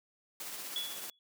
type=noise with tremolo; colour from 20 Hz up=white; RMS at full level=-41 dBFS; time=0.4-1.1 s; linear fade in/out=2 ms; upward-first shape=triangle; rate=16 Hz; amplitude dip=35%
type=tone with exponential decay; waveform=sine; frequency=3387 Hz; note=G#7; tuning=33 cents sharp; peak=-31 dBFS; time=0.76-1.19 s; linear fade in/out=1 ms; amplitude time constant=93 ms
effects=high-pass 200 Hz 12 dB/octave